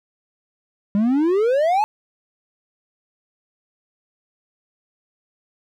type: exponential sweep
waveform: triangle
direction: up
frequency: 196.7 to 880 Hz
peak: -13 dBFS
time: 0.95-1.84 s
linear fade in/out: 0 ms
effects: none